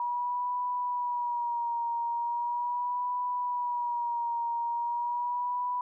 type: tone with vibrato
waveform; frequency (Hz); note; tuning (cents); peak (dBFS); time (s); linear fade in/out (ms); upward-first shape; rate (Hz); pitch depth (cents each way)
sine; 962; B5; -46; -28; 0-5.81; 2; sine; 0.39; 43
effects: none